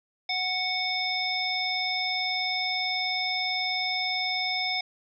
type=harmonic tone with a mistuned harmonic; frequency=740 Hz; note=F#5; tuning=in tune; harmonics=1 / 3 / 5 / 7; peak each=-33 / -30 / -32 / -31 dBFS; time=0.29-4.81 s; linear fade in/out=5 ms; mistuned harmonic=5; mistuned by=-43 cents; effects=none